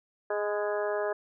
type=harmonic tone with a mistuned harmonic; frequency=207.7 Hz; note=G#3; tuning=in tune; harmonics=2 / 3 / 4 / 5 / 6 / 7 / 8; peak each=-31 / -31 / -39 / -40 / -41 / -44 / -39 dBFS; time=0.3-1.13 s; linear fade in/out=5 ms; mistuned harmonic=5; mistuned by=-32 cents; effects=none